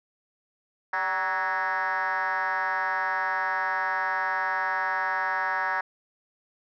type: tone with frequency modulation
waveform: sine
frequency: 1300 Hz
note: E6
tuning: 24 cents flat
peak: -23 dBFS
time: 0.93-5.81 s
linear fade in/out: 5 ms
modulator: 180 Hz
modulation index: 3.1
effects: tanh soft clip ceiling -21 dBFS